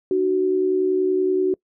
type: tone pair together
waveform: sine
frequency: 302.7 / 373.2 Hz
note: D#4 / F#4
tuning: -48 / +15 cents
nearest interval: major third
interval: 363 cents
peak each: -25 / -17 dBFS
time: 0.11-1.54 s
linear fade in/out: 2 ms
effects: noise-tail reverb RT60 0.1 s tail -25 dB re dry